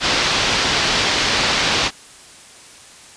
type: low-pass noise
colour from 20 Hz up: white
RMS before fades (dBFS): -18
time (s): 0-1.91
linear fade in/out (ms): 50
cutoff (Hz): 5000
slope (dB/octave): 24
effects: white hiss -42 dBFS RMS until 3.16 s + resampled to 22050 Hz